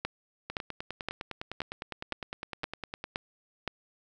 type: two click trains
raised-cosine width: 0.3 ms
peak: -15 / -20 dBFS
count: 8 / 26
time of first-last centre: 0.05-3.677 / 0.5-3.041 s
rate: 1.93 / 9.84 Hz
effects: none